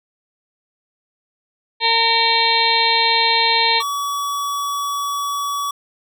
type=harmonic tone; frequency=457.9 Hz; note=A#4; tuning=31 cents flat; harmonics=1 / 2 / 4 / 5 / 6 / 7 / 8 / 9; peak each=-27 / -18 / -25 / -21 / -27 / -26 / -21 / -19 dBFS; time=1.8-3.83 s; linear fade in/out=50 ms
type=tone; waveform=square; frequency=1137 Hz; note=C#6; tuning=44 cents sharp; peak=-21 dBFS; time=3.8-5.71 s; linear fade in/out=5 ms
effects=none